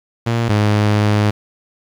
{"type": "tone pair in turn", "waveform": "sawtooth", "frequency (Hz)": [116.3, 104.85], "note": ["A#2", "G#2"], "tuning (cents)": [-4, 17], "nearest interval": "major second", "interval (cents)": 179, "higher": "first", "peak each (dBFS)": [-11, -8], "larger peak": "second", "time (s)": [[0.26, 0.49], [0.49, 1.31]], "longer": "second", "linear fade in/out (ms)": 10, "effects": ["low-pass 5000 Hz 12 dB/octave", "7-bit"]}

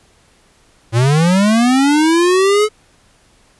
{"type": "linear sweep", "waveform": "square", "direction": "up", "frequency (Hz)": [110, 432.7], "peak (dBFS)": -10, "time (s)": [0.92, 2.69], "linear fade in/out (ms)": 50, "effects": ["pink hiss -52 dBFS RMS until 3.59 s", "resampled to 24000 Hz"]}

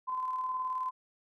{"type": "tone with tremolo", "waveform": "sine", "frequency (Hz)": 1025, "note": "C6", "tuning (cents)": -36, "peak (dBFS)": -30, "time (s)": [0.07, 0.91], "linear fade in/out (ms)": 20, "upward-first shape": "square", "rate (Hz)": 19, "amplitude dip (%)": 30, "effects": []}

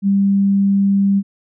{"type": "tone", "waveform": "sine", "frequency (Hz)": 197.8, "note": "G3", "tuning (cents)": 16, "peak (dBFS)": -11, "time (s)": [0.02, 1.23], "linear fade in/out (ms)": 50, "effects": []}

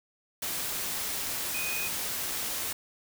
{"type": "tone in noise", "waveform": "sine", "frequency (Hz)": 2489, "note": "D#7", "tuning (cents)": 0, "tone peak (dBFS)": -33, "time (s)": [1.54, 1.88], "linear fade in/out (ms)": 5, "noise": "white", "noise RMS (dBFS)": -33, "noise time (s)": [0.42, 2.73], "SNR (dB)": -3, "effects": []}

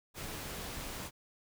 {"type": "noise", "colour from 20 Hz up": "pink", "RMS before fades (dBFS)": -42, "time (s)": [0.14, 1.11], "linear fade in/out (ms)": 50, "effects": []}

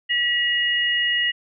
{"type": "tone pair together", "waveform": "sine", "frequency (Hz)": [1935, 2873], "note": ["B6", "F7"], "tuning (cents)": [-36, 48], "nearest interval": "perfect fifth", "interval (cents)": 684, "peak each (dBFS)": -21, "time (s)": [0.09, 1.32], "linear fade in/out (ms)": 20, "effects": []}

